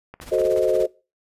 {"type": "clicks", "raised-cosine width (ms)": 0.5, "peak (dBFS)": -23, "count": 5, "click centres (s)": [0.14, 0.201, 0.385, 0.417, 0.563]}
{"type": "noise with tremolo", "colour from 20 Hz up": "pink", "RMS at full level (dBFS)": -38, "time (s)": [0.21, 0.86], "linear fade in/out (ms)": 5, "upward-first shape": "sine", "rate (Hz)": 17, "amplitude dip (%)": 70}
{"type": "chord", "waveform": "sine", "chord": "F# diminished seventh", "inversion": "none", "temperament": "equal", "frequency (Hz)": [370, 440, 523.3, 622.3], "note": ["F#4", "A4", "C5", "Eb5"], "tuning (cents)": [0, 0, 0, 0], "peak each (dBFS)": -22, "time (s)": [0.31, 0.87], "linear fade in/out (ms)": 20}
{"effects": ["noise-tail reverb RT60 0.3 s tail -21 dB re dry", "resampled to 32000 Hz"]}